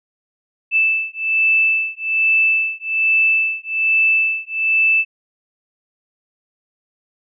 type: beating tone pair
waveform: sine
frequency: 2637 / 2638.2 Hz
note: E7 / E7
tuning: 0 / +1 cents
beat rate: 1.2 Hz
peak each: -17 dBFS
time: 0.71-5.05 s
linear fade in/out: 50 ms
effects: none